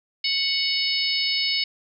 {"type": "harmonic tone with a mistuned harmonic", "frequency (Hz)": 738, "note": "F#5", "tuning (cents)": -5, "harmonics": [3, 4, 5, 6, 7], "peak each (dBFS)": [-28, -28, -29, -26, -27], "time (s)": [0.24, 1.64], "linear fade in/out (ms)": 5, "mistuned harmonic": 5, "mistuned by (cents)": 38, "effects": []}